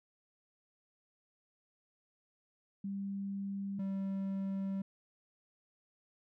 sine / triangle tone pair in turn, 197.6 / 194.21 Hz, G3 / G3, +14 / -16 cents, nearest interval unison, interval 30 cents, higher first, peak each -36 / -32 dBFS, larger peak second, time 2.84-3.79 / 3.79-4.82 s, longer second, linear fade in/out 5 ms, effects none

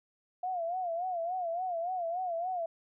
sine tone with vibrato, 704 Hz, F5, 14 cents sharp, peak -31 dBFS, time 0.43-2.66 s, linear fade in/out 5 ms, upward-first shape sine, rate 3.5 Hz, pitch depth 110 cents each way, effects none

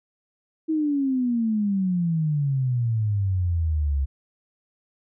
sine exponential sweep, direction down, 322.2 to 67 Hz, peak -20 dBFS, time 0.68-4.06 s, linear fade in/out 20 ms, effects none

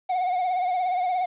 triangle tone with vibrato, 730 Hz, F#5, 24 cents flat, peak -20 dBFS, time 0.09-1.26 s, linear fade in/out 10 ms, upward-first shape triangle, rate 17 Hz, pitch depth 68 cents each way, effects resampled to 8000 Hz + 9-bit

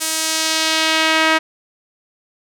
sawtooth tone with band-pass filter sweep, 318.5 Hz, D#4, 41 cents sharp, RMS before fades -17 dBFS, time 0-1.39 s, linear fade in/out 20 ms, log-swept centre 9100 to 1900 Hz, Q 1, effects none

